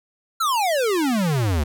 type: exponential sweep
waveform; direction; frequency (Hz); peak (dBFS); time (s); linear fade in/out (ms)
square; down; 1389 to 69.3; -19; 0.4-1.64; 10
effects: none